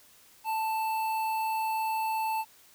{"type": "tone with notch filter", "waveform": "square", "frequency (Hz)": 883, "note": "A5", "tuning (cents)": 6, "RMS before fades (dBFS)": -30, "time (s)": [0.44, 2.45], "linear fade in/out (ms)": 50, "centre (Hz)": 6000, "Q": 0.69, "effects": ["white hiss -58 dBFS RMS until 2.74 s"]}